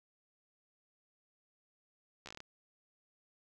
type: slowing click train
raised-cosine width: 0.2 ms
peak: -30 dBFS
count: 8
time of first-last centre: 2.26-2.404 s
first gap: 13 ms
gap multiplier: 1.15
effects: none